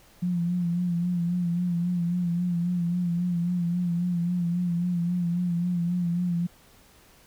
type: tone with vibrato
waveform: sine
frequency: 174.61 Hz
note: F3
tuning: in tune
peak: -23 dBFS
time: 0.22-6.47 s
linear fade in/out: 10 ms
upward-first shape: sine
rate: 3.7 Hz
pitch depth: 46 cents each way
effects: pink hiss -56 dBFS RMS until 7.26 s